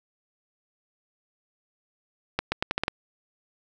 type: accelerating click train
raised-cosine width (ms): 0.3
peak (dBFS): -8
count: 7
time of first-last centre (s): 2.39-2.881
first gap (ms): 130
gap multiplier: 0.81
effects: none